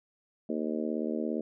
harmonic tone, 77.4 Hz, D#2, 9 cents flat, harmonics 3 / 4 / 5 / 6 / 7 / 8, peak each -33 / -35 / -37 / -39 / -40 / -41 dBFS, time 0.49-1.41 s, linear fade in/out 5 ms, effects none

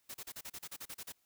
white noise bursts, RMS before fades -45 dBFS, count 12, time 0.09-1.123 s, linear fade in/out 10 ms, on 54 ms, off 35 ms, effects white hiss -75 dBFS RMS until 1.25 s

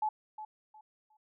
sine tone with echo, 859 Hz, A5, 42 cents flat, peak -28 dBFS, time 0.02-0.09 s, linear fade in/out 5 ms, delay 360 ms, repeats 3, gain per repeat -12 dB, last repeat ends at 1.17 s, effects none

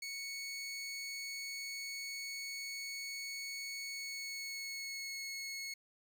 20% pulse tone with pitch glide, 2217 to 2188 Hz, C#7 to C#7, 0 to -23 cents, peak -36 dBFS, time 0.02-5.74 s, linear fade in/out 5 ms, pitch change -23 cents, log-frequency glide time 3.85-5.16 s, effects none

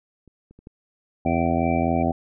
clicks, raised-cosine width 3 ms, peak -37 / -36 / -35 / -27 dBFS, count 4, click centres 0.277 / 0.51 / 0.59 / 0.671 s
harmonic tone, 84 Hz, E2, 33 cents sharp, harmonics 1 / 2 / 3 / 4 / 5 / 6 / 7 / 8 / 9, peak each -28 / -27 / -24 / -29 / -35 / -35 / -30 / -27 / -26 dBFS, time 1.25-2.12 s, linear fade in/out 5 ms
sine tone with tremolo, 2337 Hz, D7, 9 cents flat, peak -33 dBFS, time 1.26-2.03 s, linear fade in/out 10 ms, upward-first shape sine, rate 2.7 Hz, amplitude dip 80%
effects none

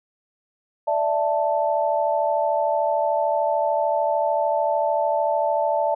sine chord, D suspended second, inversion none, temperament just, 587.3 / 660.7 / 881 Hz, D5 / E5 / A5, 0 / +4 / +2 cents, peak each -23 dBFS, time 0.87-5.95 s, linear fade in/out 10 ms, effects none

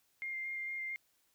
sine tone with vibrato, 2111 Hz, C7, 15 cents sharp, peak -37 dBFS, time 0.22-0.96 s, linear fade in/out 0 ms, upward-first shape square, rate 4.4 Hz, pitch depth 9 cents each way, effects white hiss -74 dBFS RMS until 1.34 s

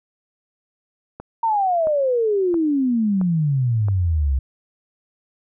click train, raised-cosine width 1 ms, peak -19 dBFS, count 5, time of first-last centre 1.2-3.885 s, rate 1.49 Hz
sine exponential sweep, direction down, 932.3 to 64 Hz, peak -16 dBFS, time 1.43-4.39 s, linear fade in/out 5 ms
effects none

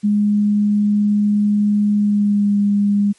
sine tone with pitch glide, 207.1 to 203.3 Hz, G#3 to G#3, -5 to -37 cents, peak -12 dBFS, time 0.03-3.13 s, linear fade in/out 20 ms, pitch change -32 cents, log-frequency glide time 1.97-2.55 s, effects white hiss -54 dBFS RMS until 3.18 s + MP3 48 kbps

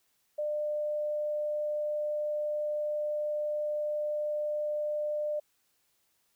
sine tone, 599 Hz, D5, 34 cents sharp, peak -29 dBFS, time 0.38-5.4 s, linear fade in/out 10 ms, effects white hiss -73 dBFS RMS until 6.35 s

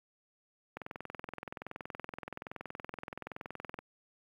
click train, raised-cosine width 0.5 ms, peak -25 dBFS, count 65, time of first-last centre 0.77-3.789 s, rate 21.2 Hz, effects high-pass 100 Hz 12 dB/octave + 10-bit

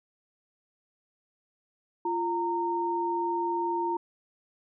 sine tone pair together, 345.7 / 921.3 Hz, F4 / A#5, -18 / -21 cents, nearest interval octave + perfect fourth, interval 1697 cents, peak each -30 / -28 dBFS, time 2.05-3.97 s, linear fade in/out 5 ms, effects none

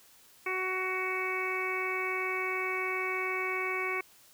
harmonic tone, 373.1 Hz, F#4, 14 cents sharp, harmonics 1 / 2 / 3 / 4 / 5 / 6 / 7, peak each -36 / -43 / -37 / -43 / -42 / -33 / -42 dBFS, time 0.46-4.01 s, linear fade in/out 5 ms, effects white hiss -59 dBFS RMS until 4.33 s

